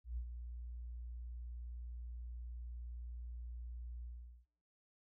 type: tone with ADSR envelope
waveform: sine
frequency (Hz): 59.6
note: A#1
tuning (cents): +39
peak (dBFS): -37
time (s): 0.04-4.46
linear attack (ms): 130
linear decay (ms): 75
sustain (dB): -7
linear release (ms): 420
effects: noise-tail reverb RT60 0.9 s tail -25 dB re dry